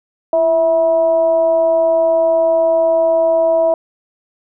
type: tone with frequency modulation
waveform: sine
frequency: 654 Hz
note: E5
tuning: 14 cents flat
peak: -10 dBFS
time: 0.33-3.74 s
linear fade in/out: 2 ms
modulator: 316 Hz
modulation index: 0.36
effects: none